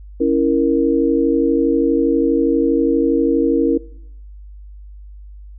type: chord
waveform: sine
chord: A# diminished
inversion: first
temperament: equal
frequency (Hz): 277.2 / 329.6 / 466.2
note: C#4 / E4 / A#4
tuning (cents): 0 / 0 / 0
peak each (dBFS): -17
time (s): 0.2-3.78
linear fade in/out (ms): 10
effects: noise-tail reverb RT60 0.7 s tail -21 dB re dry + added 50 Hz sine -34 dBFS peak until 5.58 s